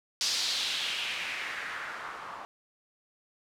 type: noise with low-pass filter sweep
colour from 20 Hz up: blue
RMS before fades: -34 dBFS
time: 0.21-2.45 s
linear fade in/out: 0 ms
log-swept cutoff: 5100 to 1000 Hz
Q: 2.5
effects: none